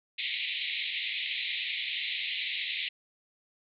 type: band-pass noise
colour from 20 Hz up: pink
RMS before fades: -34 dBFS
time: 0.18-2.89 s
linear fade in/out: 10 ms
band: 2000 to 4000 Hz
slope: 96 dB/octave
effects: none